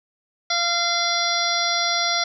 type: harmonic tone with a mistuned harmonic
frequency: 690 Hz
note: F5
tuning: 21 cents flat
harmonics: 1 / 2 / 3 / 5 / 6 / 7 / 8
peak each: -27 / -27 / -27 / -27 / -27 / -27 / -27 dBFS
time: 0.5-2.24 s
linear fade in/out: 5 ms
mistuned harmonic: 8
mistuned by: +28 cents
effects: none